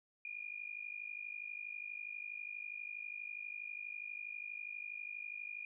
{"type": "tone with amplitude modulation", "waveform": "sine", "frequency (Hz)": 2431, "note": "D#7", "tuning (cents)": -41, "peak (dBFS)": -39, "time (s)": [0.25, 5.65], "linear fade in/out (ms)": 2, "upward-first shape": "sine", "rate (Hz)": 52.3, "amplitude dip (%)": 85, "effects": []}